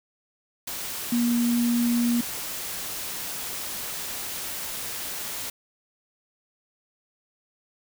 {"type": "tone in noise", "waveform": "sine", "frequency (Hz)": 238.1, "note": "A#3", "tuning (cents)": 37, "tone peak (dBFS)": -20, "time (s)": [1.12, 2.21], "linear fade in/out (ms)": 5, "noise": "white", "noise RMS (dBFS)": -33, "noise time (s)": [0.67, 5.5], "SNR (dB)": 10, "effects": []}